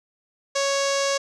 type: tone with low-pass filter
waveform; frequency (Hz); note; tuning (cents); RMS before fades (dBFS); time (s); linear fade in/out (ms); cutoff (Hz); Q
sawtooth; 554.4; C#5; 0; -23; 0.55-1.18; 10; 6200; 3.4
effects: none

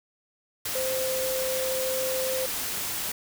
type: tone in noise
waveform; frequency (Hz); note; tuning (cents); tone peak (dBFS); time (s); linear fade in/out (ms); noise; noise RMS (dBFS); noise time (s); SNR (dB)
sine; 520; C5; -11; -27; 0.75-2.46; 5; white; -31; 0.65-3.12; +1
effects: none

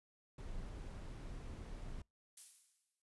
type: noise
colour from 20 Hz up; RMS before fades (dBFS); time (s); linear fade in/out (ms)
brown; -47; 0.38-2.02; 5
type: noise with exponential decay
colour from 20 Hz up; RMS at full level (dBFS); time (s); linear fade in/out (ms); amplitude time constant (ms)
violet; -47; 2.37-3.02; 5; 140
effects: noise-tail reverb RT60 0.2 s tail -26 dB re dry + resampled to 24000 Hz

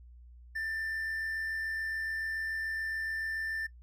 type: tone with amplitude modulation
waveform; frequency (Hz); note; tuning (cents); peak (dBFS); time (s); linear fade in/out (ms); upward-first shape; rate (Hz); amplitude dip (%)
triangle; 1781; A6; +21; -30; 0.55-3.67; 10; sine; 87; 25
effects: noise-tail reverb RT60 0.1 s tail -20 dB re dry + added 60 Hz sine -50 dBFS peak until 3.82 s

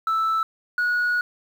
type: tone pair in turn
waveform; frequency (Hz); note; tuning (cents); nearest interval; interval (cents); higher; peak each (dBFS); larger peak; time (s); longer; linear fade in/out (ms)
sine; 1318.5 / 1456.6; E6 / F#6; 0 / -28; major second; 172; second; -17; neither; 0.07-0.43 / 0.78-1.21; second; 2
effects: tanh soft clip ceiling -18 dBFS + 8-bit

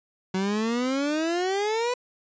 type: exponential sweep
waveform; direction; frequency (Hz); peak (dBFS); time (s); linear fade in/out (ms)
30% pulse; up; 185 to 501; -21; 0.34-1.94; 5
effects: resampled to 16000 Hz

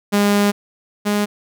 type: tone pair in turn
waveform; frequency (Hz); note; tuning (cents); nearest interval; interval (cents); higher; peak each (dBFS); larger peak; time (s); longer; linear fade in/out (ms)
sawtooth; 203.9 / 206.6; G#3 / G#3; -32 / -9; unison; 23; second; -9 / -12; first; 0.12-0.52 / 1.05-1.26; first; 20
effects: none

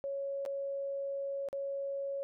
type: tone with dropouts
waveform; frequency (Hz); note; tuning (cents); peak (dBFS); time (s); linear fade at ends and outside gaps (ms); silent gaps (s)
sine; 554; C#5; -1; -34; 0.04-2.23; 0; 0.452-0.461 / 1.487-1.529
effects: none

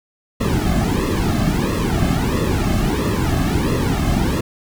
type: noise with flanger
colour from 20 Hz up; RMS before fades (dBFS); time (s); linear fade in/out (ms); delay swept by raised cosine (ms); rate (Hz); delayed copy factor
brown; -18; 0.4-4.41; 10; 1.3 to 2.13; 1.5; -0.95
effects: none

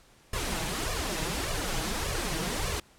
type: noise with flanger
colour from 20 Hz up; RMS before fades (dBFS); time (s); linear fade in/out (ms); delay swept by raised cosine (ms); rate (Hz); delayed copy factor
pink; -31; 0.33-2.8; 5; 1.7 to 6.3; 1.7; +0.9
effects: pink hiss -59 dBFS RMS until 2.98 s + low-pass 11000 Hz 12 dB/octave

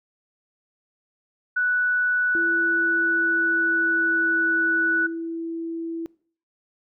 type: tone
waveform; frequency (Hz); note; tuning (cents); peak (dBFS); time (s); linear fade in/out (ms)
sine; 1480; F#6; 0; -19; 1.56-5.07; 10
type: tone with pitch glide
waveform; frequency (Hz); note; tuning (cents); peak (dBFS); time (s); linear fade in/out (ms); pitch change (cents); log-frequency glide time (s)
sine; 336.4 to 330.8; E4 to E4; +35 to +6; -27; 2.35-6.06; 0; -29; 2.62-4.54
effects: noise-tail reverb RT60 0.5 s tail -23 dB re dry

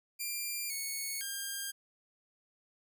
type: tone with pitch steps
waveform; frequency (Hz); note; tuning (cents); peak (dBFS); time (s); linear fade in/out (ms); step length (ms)
5% pulse; 2385 / 2211 / 1605; D7 / C#7 / G6; +26 / -5 / +40; -26; 0.19-1.72; 20; 510
effects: none

